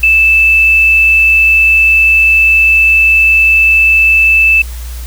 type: tone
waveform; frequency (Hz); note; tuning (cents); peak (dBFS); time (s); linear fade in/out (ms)
sine; 2635; E7; -1; -4; 0.03-4.62; 5
effects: added 60 Hz sine -20 dBFS peak until 5.06 s + white hiss -33 dBFS RMS until 5.06 s